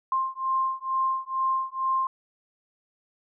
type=beating tone pair; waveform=sine; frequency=1054 / 1056.2 Hz; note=C6 / C6; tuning=+12 / +16 cents; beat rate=2.2 Hz; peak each=-27 dBFS; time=0.12-2.07 s; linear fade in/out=2 ms; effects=none